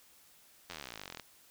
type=slowing click train; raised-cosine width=0.2 ms; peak=-25 dBFS; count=30; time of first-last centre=0.7-1.197 s; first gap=11 ms; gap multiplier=1.03; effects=white hiss -62 dBFS RMS until 1.5 s